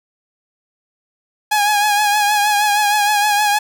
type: tone with vibrato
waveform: sawtooth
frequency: 831 Hz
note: G#5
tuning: 1 cent sharp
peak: -9 dBFS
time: 1.51-3.59 s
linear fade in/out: 10 ms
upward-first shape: triangle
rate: 6.4 Hz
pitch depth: 49 cents each way
effects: none